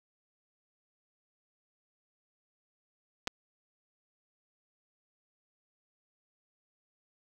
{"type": "clicks", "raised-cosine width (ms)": 0.2, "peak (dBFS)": -16, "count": 2, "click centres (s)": [3.273, 3.277], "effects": ["7-bit"]}